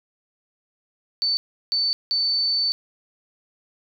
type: tone bursts at uneven times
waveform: sine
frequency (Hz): 4522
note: C#8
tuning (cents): +34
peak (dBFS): -19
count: 3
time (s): 1.22-1.37 / 1.72-1.93 / 2.11-2.72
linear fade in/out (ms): 0
effects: none